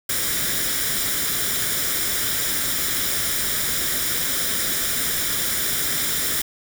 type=noise with comb filter; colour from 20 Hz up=white; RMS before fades=-23 dBFS; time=0.09-6.42 s; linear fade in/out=5 ms; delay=0.56 ms; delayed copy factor=+0.6; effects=none